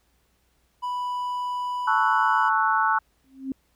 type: tone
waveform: triangle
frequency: 987.8 Hz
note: B5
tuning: in tune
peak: -24 dBFS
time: 0.82-2.5 s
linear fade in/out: 20 ms
type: chord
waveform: sine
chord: F# minor seventh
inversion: first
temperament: equal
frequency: 880 / 1108.7 / 1318.5 / 1480 Hz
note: A5 / C#6 / E6 / F#6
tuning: 0 / 0 / 0 / 0 cents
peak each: -23 / -25 / -25 / -25 dBFS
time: 1.87-2.99 s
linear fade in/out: 10 ms
type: tone with exponential growth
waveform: sine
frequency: 266.7 Hz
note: C4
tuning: 33 cents sharp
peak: -23 dBFS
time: 3.24-3.52 s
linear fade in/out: 2 ms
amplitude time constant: 59 ms
effects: added 60 Hz sine -68 dBFS peak until 3.75 s + pink hiss -68 dBFS RMS until 3.75 s